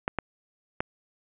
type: clicks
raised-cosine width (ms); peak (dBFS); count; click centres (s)
0.5; -11; 3; 0.079 / 0.187 / 0.805
effects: resampled to 8000 Hz + 7-bit